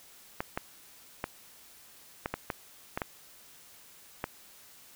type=clicks; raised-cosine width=0.5 ms; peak=-16 dBFS; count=9; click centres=0.405 / 0.575 / 1.241 / 2.259 / 2.34 / 2.502 / 2.975 / 3.018 / 4.241 s; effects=white hiss -55 dBFS RMS until 4.95 s